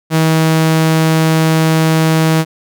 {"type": "tone", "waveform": "sawtooth", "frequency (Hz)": 160, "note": "D#3", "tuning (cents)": 49, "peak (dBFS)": -5, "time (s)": [0.1, 2.45], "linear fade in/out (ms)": 50, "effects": []}